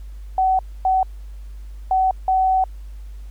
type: tone bursts at uneven times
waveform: sine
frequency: 755 Hz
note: F#5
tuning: 35 cents sharp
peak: -14 dBFS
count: 4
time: 0.38-0.59 / 0.85-1.03 / 1.91-2.11 / 2.28-2.64 s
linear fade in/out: 2 ms
effects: added 50 Hz sine -32 dBFS peak until 3.3 s + pink hiss -57 dBFS RMS until 3.3 s